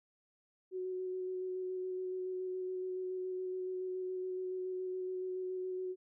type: tone with vibrato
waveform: sine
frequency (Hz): 370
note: F#4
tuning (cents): 0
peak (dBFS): -36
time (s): 0.71-5.96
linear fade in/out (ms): 50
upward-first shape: square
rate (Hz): 7.1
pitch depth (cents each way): 10
effects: none